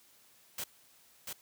white noise with echo, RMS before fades -38 dBFS, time 0.58-0.64 s, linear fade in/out 5 ms, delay 690 ms, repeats 1, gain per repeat -3 dB, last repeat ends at 1.33 s, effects white hiss -63 dBFS RMS until 1.41 s + high-pass 60 Hz 12 dB/octave

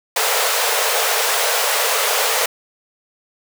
pink high-pass noise, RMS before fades -18 dBFS, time 0.16-2.46 s, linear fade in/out 5 ms, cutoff 430 Hz, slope 96 dB/octave, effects none

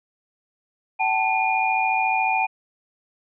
sine tone cluster, 763 / 877 / 2430 Hz, G5 / A5 / D#7, -47 / -6 / -42 cents, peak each -23 dBFS, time 0.99-2.47 s, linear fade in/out 20 ms, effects none

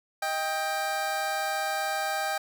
25% pulse tone pair together, 627.8 / 791 Hz, D#5 / G5, +15 / +15 cents, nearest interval major third, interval 400 cents, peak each -29 / -25 dBFS, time 0.22-2.38 s, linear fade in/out 5 ms, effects none

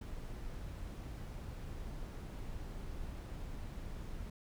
brown noise, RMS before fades -44 dBFS, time 0.01-4.3 s, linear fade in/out 5 ms, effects none

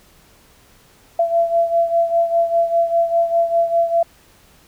sine beating tone pair, 674 / 679 Hz, E5 / F5, +38 / -49 cents, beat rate 5 Hz, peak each -15 / -20 dBFS, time 1.19-4.03 s, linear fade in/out 5 ms, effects pink hiss -51 dBFS RMS until 4.67 s

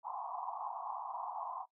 white band-pass noise, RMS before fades -42 dBFS, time 0.03-1.66 s, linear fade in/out 50 ms, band 710 to 1100 Hz, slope 96 dB/octave, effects noise-tail reverb RT60 0.1 s tail -18 dB re dry

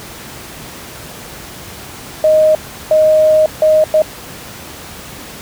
sine tone bursts at uneven times, 622 Hz, D#5, 1 cent flat, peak -6 dBFS, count 4, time 2.24-2.55 / 2.91-3.46 / 3.62-3.84 / 3.94-4.02 s, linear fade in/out 2 ms, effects pink hiss -31 dBFS RMS until 5.41 s + high-pass 60 Hz 12 dB/octave

